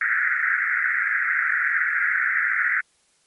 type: band-pass noise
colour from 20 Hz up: pink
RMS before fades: -22 dBFS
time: 0.01-2.81 s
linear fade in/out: 5 ms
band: 1400 to 2100 Hz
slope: 96 dB/octave
effects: white hiss -63 dBFS RMS until 3.26 s + MP3 48 kbps